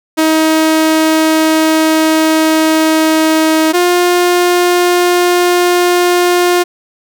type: tone pair in turn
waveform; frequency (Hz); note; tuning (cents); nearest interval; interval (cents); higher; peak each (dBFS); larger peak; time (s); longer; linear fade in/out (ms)
sawtooth; 316.7 / 354.4; D#4 / F4; +31 / +25; major second; 194; second; -4; neither; 0.17-3.73 / 3.73-6.64; first; 20
effects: none